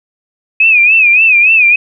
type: tone with vibrato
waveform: sine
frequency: 2519 Hz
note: D#7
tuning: 21 cents sharp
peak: -4 dBFS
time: 0.6-1.76 s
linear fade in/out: 5 ms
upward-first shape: sine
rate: 3.5 Hz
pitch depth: 110 cents each way
effects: none